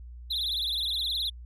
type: tone with vibrato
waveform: triangle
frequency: 3729 Hz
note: A#7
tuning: in tune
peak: -26 dBFS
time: 0.3-1.3 s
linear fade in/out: 10 ms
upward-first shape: triangle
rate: 19 Hz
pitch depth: 210 cents each way
effects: added 60 Hz sine -41 dBFS peak until 1.45 s